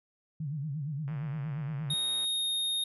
sine tone with vibrato, 146.83 Hz, D3, in tune, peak -32 dBFS, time 0.4-1.94 s, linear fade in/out 5 ms, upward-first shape sine, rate 8.6 Hz, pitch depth 150 cents each way
click train, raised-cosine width 0.5 ms, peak -35 dBFS, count 136, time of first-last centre 1.08-2.244 s, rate 116 Hz
square tone with pitch glide, 3729 to 3705 Hz, A#7 to A#7, 0 to -11 cents, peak -29 dBFS, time 1.9-2.84 s, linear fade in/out 5 ms, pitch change -11 cents, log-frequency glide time 2.22-2.46 s
effects none

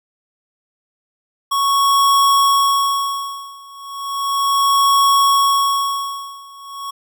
square tone with tremolo, 1108.7 Hz, C#6, in tune, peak -11 dBFS, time 1.51-6.91 s, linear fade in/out 10 ms, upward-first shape sine, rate 0.35 Hz, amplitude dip 95%, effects none

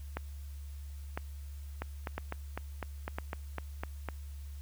two click trains, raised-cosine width 0.5 ms, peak -21 / -20 dBFS, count 10 / 4, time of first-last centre 1.82-4.087 / 0.17-3.185 s, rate 3.97 / 0.995 Hz, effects added 71 Hz sine -41 dBFS peak until 4.61 s + white hiss -61 dBFS RMS until 4.61 s

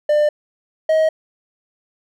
triangle tone pair in turn, 597 / 632.5 Hz, D5 / D#5, +28 / +28 cents, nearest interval minor second, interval 100 cents, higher second, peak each -10 dBFS, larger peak neither, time 0.09-0.29 / 0.89-1.09 s, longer neither, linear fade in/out 5 ms, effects none

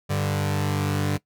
sawtooth tone pair together, 98 / 146.83 Hz, G2 / D3, 0 / 0 cents, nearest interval perfect fifth, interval 700 cents, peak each -21 dBFS, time 0.09-1.18 s, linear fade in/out 20 ms, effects noise-tail reverb RT60 0.1 s tail -19 dB re dry

